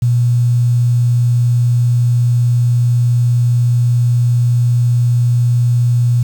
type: tone with quantisation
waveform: sine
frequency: 120.6 Hz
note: B2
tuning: 41 cents flat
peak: -9 dBFS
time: 0.02-6.23 s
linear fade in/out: 5 ms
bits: 6
effects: none